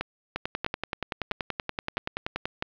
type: two click trains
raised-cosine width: 0.3 ms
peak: -11 / -12 dBFS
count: 5 / 23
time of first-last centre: 0.01-2.624 / 0.36-2.455 s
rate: 1.53 / 10.5 Hz
effects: low-pass 4000 Hz 12 dB/octave + 8-bit